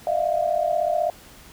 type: tone cluster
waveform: sine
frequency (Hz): 610 / 669 / 705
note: D#5 / E5 / F5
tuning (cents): -34 / +25 / +16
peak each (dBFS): -24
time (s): 0.07-1.1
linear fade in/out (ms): 2
effects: pink hiss -47 dBFS RMS until 1.52 s